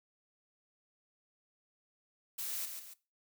blue noise with echo, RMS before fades -39 dBFS, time 2.38-2.66 s, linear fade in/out 10 ms, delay 140 ms, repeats 2, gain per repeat -6 dB, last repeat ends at 2.94 s, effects noise-tail reverb RT60 0.3 s tail -19 dB re dry

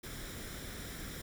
pink noise with comb filter, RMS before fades -44 dBFS, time 0.03-1.22 s, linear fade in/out 10 ms, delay 0.55 ms, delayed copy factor +0.55, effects none

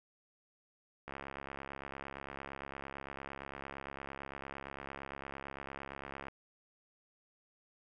click train, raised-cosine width 0.5 ms, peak -28 dBFS, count 359, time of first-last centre 1.08-6.283 s, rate 68.8 Hz, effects none

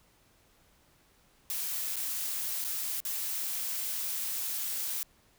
blue noise with dropouts, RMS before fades -34 dBFS, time 1.5-5.03 s, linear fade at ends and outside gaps 0 ms, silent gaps 1.958-1.966 / 2.641-2.648 / 3.003-3.051 s, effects pink hiss -65 dBFS RMS until 5.38 s

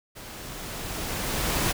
pink noise with level ramp, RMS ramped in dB -42 to -24 dBFS, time 0.15-1.73 s, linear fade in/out 20 ms, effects none

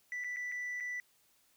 sine tone with dropouts, 1974 Hz, B6, 1 cent flat, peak -34 dBFS, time 0.12-1 s, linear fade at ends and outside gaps 1 ms, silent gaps 0.239-0.244 / 0.362-0.368 / 0.517-0.521 / 0.802-0.806 s, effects tanh soft clip ceiling -35 dBFS + white hiss -70 dBFS RMS until 1.56 s

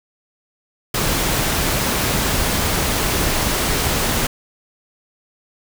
pink noise, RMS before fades -19 dBFS, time 0.94-4.27 s, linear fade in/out 5 ms, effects none

